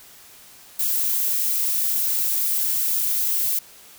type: noise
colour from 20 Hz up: violet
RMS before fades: -22 dBFS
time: 0.79-3.59 s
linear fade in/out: 5 ms
effects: white hiss -47 dBFS RMS until 3.98 s